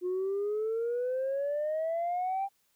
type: exponential sweep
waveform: sine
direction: up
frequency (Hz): 355.9 to 796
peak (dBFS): -27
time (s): 0.01-2.49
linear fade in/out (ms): 50
effects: tanh soft clip ceiling -26 dBFS + white hiss -72 dBFS RMS until 2.75 s